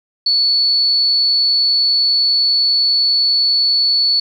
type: tone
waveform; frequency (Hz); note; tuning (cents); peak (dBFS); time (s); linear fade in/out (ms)
sine; 4435; C#8; 0; -11; 0.26-4.2; 5
effects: 8-bit